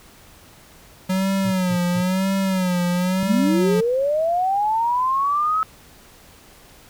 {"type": "tone with vibrato", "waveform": "square", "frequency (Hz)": 185, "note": "F#3", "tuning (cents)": 0, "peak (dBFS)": -19, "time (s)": [1.09, 3.81], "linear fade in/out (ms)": 10, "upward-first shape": "sine", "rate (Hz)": 0.99, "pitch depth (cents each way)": 85}
{"type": "tone bursts", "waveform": "triangle", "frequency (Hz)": 120, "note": "B2", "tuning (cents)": -49, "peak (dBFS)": -24, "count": 3, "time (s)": [1.44, 2.023], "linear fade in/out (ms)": 20, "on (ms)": 81, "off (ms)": 170}
{"type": "linear sweep", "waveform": "sine", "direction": "up", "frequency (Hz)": [180, 1298], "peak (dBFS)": -17, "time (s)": [3.23, 5.63], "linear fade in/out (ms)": 0}
{"effects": ["pink hiss -48 dBFS RMS until 6.89 s"]}